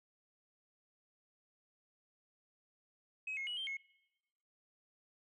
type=tone with pitch steps; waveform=sine; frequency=2548 / 2161 / 2925 / 3155 / 2177 Hz; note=D#7 / C#7 / F#7 / G7 / C#7; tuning=+41 / -45 / -21 / +10 / -32 cents; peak=-37 dBFS; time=3.27-3.77 s; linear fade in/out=5 ms; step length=100 ms; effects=noise-tail reverb RT60 1.0 s tail -25 dB re dry + tanh soft clip ceiling -34 dBFS